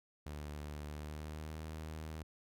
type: tone with pitch glide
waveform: sawtooth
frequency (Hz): 74.3 to 78.4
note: D2 to D#2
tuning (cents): +21 to +14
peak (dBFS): -39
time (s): 0.26-2.23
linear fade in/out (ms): 5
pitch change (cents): +93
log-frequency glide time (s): 0.82-1.63
effects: none